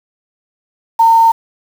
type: tone with quantisation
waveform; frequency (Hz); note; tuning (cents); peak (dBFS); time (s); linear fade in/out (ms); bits
sine; 911; A#5; -40; -5; 0.99-1.32; 10; 5
effects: none